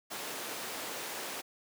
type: high-pass noise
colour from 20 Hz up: pink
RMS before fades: -40 dBFS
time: 0.1-1.42 s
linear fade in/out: 20 ms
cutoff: 360 Hz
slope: 12 dB/octave
effects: none